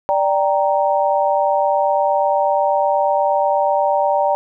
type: chord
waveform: sine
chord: G minor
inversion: second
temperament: equal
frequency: 587.3 / 784 / 932.3 Hz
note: D5 / G5 / Bb5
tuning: 0 / 0 / 0 cents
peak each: -17 / -18 / -19 dBFS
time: 0.09-4.35 s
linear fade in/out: 0 ms
effects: none